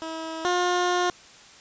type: tone pair in turn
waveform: 15% pulse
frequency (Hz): 322.7 / 356.9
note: E4 / F4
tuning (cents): -37 / +38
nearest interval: major second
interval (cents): 175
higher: second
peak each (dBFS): -25 / -15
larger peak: second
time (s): 0.02-0.45 / 0.45-1.1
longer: second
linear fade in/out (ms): 0
effects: white hiss -49 dBFS RMS until 1.6 s + resampled to 16000 Hz